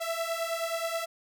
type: beating tone pair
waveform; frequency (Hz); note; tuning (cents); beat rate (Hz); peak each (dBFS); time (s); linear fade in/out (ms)
sawtooth; 659.3 / 668.7; E5 / E5; 0 / +25; 9.4; -29 / -29; 0-1.06; 20
effects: none